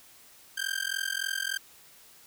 sawtooth tone with amplitude modulation, 1575 Hz, G6, 8 cents sharp, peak -22 dBFS, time 0.57-1.58 s, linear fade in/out 10 ms, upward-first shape sine, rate 43.4 Hz, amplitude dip 100%, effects white hiss -55 dBFS RMS until 2.26 s

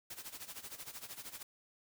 white noise with tremolo, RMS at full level -45 dBFS, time 0.1-1.43 s, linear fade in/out 5 ms, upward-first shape sine, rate 13 Hz, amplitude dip 80%, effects none

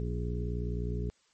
harmonic tone with a mistuned harmonic, 59.7 Hz, A#1, 42 cents sharp, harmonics 1 / 2 / 3 / 4 / 5 / 6 / 7, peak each -33 / -36 / -39 / -45 / -48 / -47 / -41 dBFS, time 0-1.1 s, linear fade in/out 0 ms, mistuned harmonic 5, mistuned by -21 cents, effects white hiss -69 dBFS RMS until 1.33 s + MP3 32 kbps

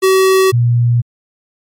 square / sine tone pair in turn, 379.8 / 119.63 Hz, F#4 / A#2, +45 / +45 cents, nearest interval octave + minor sixth, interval 2000 cents, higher first, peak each -8 dBFS, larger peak neither, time 0.02-0.52 / 0.52-1.02 s, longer neither, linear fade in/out 20 ms, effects MP3 64 kbps

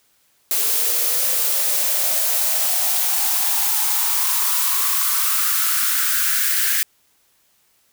blue noise with high-pass filter sweep, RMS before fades -19 dBFS, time 0.51-6.83 s, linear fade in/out 0 ms, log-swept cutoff 420 to 1700 Hz, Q 5.2, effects white hiss -61 dBFS RMS until 7.92 s

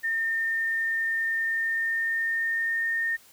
sine tone with pitch glide, 1815 to 1829.7 Hz, A#6 to A#6, -47 to -33 cents, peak -24 dBFS, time 0.03-3.17 s, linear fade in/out 20 ms, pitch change +14 cents, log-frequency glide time 1.44-2.87 s, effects white hiss -55 dBFS RMS until 3.32 s

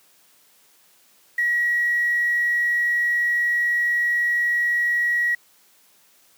sine tone with quantisation, 1914 Hz, A#6, 45 cents sharp, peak -18 dBFS, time 1.38-5.35 s, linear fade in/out 5 ms, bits 7, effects white hiss -57 dBFS RMS until 6.37 s + high-pass 150 Hz 12 dB/octave

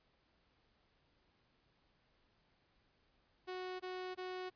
sawtooth tone bursts, 368.2 Hz, F#4, 8 cents flat, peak -38 dBFS, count 3, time 3.47-4.502 s, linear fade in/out 20 ms, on 330 ms, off 21 ms, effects pink hiss -75 dBFS RMS until 4.55 s + resampled to 11025 Hz

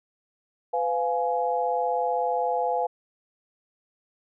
sine chord, F diminished, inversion second, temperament just, 502.9 / 698.5 / 838.1 Hz, Cb5 / F5 / Ab5, +31 / 0 / +16 cents, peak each -27 dBFS, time 0.73-2.87 s, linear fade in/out 10 ms, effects none

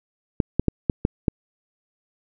clicks, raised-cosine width 3 ms, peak -5 dBFS, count 6, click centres 0.402 / 0.596 / 0.683 / 0.898 / 1.051 / 1.282 s, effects none

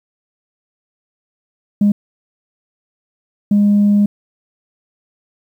sine tone bursts at uneven times, 204.9 Hz, G#3, 23 cents flat, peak -7 dBFS, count 2, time 1.81-1.92 / 3.51-4.06 s, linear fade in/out 5 ms, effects tanh soft clip ceiling -6 dBFS + 8-bit

